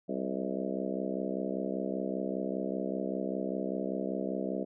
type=harmonic tone with a mistuned harmonic; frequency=65.1 Hz; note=C2; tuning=8 cents flat; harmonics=3 / 4 / 5 / 6 / 7 / 8 / 9 / 10; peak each=-37 / -38 / -39 / -40 / -40 / -41 / -42 / -42 dBFS; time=0.08-4.65 s; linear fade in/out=20 ms; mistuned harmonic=9; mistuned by=+41 cents; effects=none